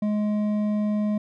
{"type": "tone with hard clipping", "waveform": "sine", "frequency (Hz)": 210, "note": "G#3", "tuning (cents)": 19, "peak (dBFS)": -23, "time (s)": [0.02, 1.18], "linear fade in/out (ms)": 5, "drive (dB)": 7, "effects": []}